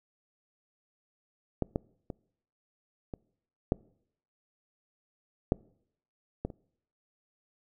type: clicks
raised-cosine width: 2 ms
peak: -14 / -15 / -24 / -24 / -11 / -10 / -18 / -30 dBFS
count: 8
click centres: 1.623 / 1.759 / 2.102 / 3.138 / 3.721 / 5.521 / 6.45 / 6.502 s
effects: noise-tail reverb RT60 0.7 s tail -25 dB re dry